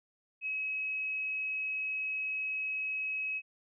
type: tone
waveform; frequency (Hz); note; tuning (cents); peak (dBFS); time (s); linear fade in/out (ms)
sine; 2558; D#7; +47; -32; 0.41-3.42; 50
effects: none